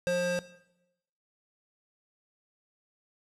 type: tone pair together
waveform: square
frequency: 177.85 / 532 Hz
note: F3 / C5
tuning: +32 / +29 cents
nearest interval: octave + perfect fifth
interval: 1897 cents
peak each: -35 / -28 dBFS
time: 0.07-0.39 s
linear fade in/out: 0 ms
effects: noise-tail reverb RT60 0.9 s tail -17 dB re dry + low-pass 9000 Hz 12 dB/octave